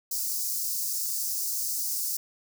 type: high-pass noise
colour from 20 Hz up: white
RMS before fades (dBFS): -30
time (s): 0.11-2.17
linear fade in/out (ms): 5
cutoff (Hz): 4800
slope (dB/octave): 48
effects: none